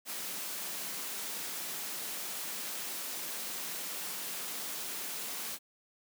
white high-pass noise, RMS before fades -39 dBFS, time 0.05-5.59 s, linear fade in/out 50 ms, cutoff 150 Hz, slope 96 dB/octave, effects none

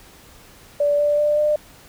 sine tone with pitch steps, 581 / 587.4 / 593.9 / 600.4 Hz, D5 / D5 / D5 / D5, -19 / 0 / +19 / +38 cents, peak -15 dBFS, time 0.8-1.56 s, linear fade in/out 5 ms, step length 190 ms, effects pink hiss -47 dBFS RMS until 1.88 s

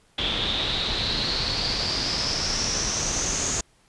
pink noise with low-pass filter sweep, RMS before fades -26 dBFS, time 0.18-3.61 s, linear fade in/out 5 ms, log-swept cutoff 3400 to 6800 Hz, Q 8.6, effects pink hiss -61 dBFS RMS until 3.88 s + resampled to 24000 Hz

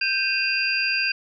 sine tone cluster, 1568 / 2494 / 2724 / 4758 Hz, G6 / D#7 / F7 / D8, 0 / +3 / -44 / +22 cents, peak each -26 dBFS, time 0.01-1.12 s, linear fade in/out 5 ms, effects none

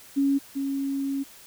sine tone pair in turn, 277.2 / 275.1 Hz, C#4 / C#4, 0 / -13 cents, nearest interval unison, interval 13 cents, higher first, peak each -19 / -25 dBFS, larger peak first, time 0.16-0.39 / 0.55-1.24 s, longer second, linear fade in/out 20 ms, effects white hiss -49 dBFS RMS until 1.46 s

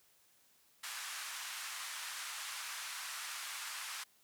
pink band-pass noise, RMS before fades -44 dBFS, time 0.83-4.04 s, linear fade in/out 10 ms, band 1100 to 12000 Hz, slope 24 dB/octave, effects white hiss -69 dBFS RMS until 4.23 s + high-pass 60 Hz 12 dB/octave

